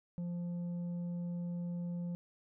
sine tone with tanh clipping, 174.2 Hz, F3, 4 cents flat, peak -37 dBFS, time 0.18-2.15 s, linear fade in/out 0 ms, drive 5 dB, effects none

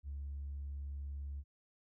triangle tone with tanh clipping, 70.5 Hz, C#2, 30 cents sharp, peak -40 dBFS, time 0.03-1.44 s, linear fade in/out 50 ms, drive 5 dB, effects none

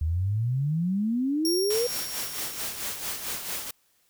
sine exponential sweep, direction up, 75.3 to 493.9 Hz, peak -23 dBFS, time 0.01-1.87 s, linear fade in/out 5 ms
sawtooth tone with exponential decay, 5570 Hz, F8, 5 cents flat, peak -22 dBFS, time 1.45-3.66 s, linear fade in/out 2 ms, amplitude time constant 480 ms
white noise with tremolo, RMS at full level -31 dBFS, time 1.7-3.71 s, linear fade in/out 5 ms, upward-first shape sine, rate 4.5 Hz, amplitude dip 55%
effects white hiss -67 dBFS RMS until 4.09 s

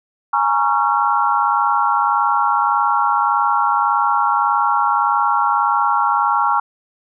sine chord, Bb minor seventh, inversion third, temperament equal with one note detuned, 830.6 / 932.3 / 1108.7 / 1365.8 Hz, Ab5 / Bb5 / Db6 / F6, 0 / 0 / 0 / -39 cents, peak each -19 dBFS, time 0.33-6.6 s, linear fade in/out 5 ms, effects none

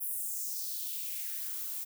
violet noise with high-pass filter sweep, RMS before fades -37 dBFS, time 0-1.85 s, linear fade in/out 20 ms, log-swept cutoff 12000 to 780 Hz, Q 2.5, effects none

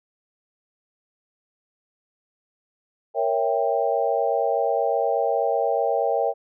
sine chord, A# diminished seventh, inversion none, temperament equal with one note detuned, 466.2 / 554.4 / 659.3 / 789.9 Hz, A#4 / C#5 / E5 / G5, 0 / 0 / 0 / +13 cents, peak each -25 dBFS, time 3.14-6.34 s, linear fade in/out 50 ms, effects none

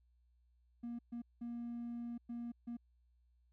triangle tone bursts at uneven times, 236.8 Hz, A#3, 27 cents sharp, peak -38 dBFS, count 5, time 0.83-0.99 / 1.12-1.22 / 1.41-2.18 / 2.29-2.52 / 2.67-2.77 s, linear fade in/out 10 ms, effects tanh soft clip ceiling -36 dBFS + added 60 Hz sine -69 dBFS peak until 3.52 s

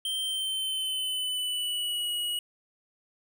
square tone with pitch glide, 3136 to 2909 Hz, G7 to F#7, 0 to -30 cents, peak -29 dBFS, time 0.05-2.39 s, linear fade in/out 2 ms, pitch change -130 cents, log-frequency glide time 0.22-2.11 s, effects none

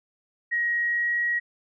sine tone with pitch glide, 1892 to 1903 Hz, A#6 to A#6, +25 to +35 cents, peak -22 dBFS, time 0.51-1.4 s, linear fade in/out 20 ms, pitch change +10 cents, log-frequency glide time 0.79-1.17 s, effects none

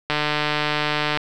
click train, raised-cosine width 0.3 ms, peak -5 dBFS, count 162, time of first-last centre 0.1-1.173 s, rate 150 Hz, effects none

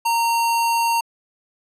sine tone with sample-and-hold, 927 Hz, A#5, 10 cents flat, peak -16 dBFS, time 0.05-1.01 s, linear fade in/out 10 ms, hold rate 3675 Hz, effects resampled to 32000 Hz

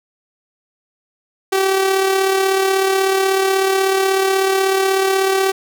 sawtooth tone with amplitude modulation, 384.9 Hz, G4, 32 cents flat, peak -8 dBFS, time 1.52-5.52 s, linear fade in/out 10 ms, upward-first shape sine, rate 36.3 Hz, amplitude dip 40%, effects none

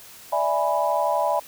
sine chord, E dominant seventh, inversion third, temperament equal, 587.3 / 659.3 / 830.6 / 987.8 Hz, D5 / E5 / G#5 / B5, 0 / 0 / 0 / 0 cents, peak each -25 dBFS, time 0.32-1.4 s, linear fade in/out 10 ms, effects white hiss -45 dBFS RMS until 1.47 s

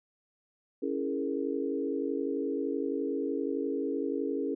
sine chord, A# half-diminished seventh, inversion first, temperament equal, 277.2 / 329.6 / 415.3 / 466.2 Hz, C#4 / E4 / G#4 / A#4, 0 / 0 / 0 / 0 cents, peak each -33 / -36 / -34 / -36 dBFS, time 0.82-4.55 s, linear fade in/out 10 ms, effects none

